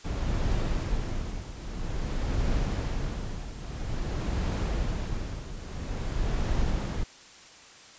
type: noise with tremolo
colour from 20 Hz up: brown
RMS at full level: -26 dBFS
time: 0.04-7.04 s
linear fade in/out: 10 ms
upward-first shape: triangle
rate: 0.5 Hz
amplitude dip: 80%
effects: white hiss -50 dBFS RMS until 7.98 s + resampled to 16000 Hz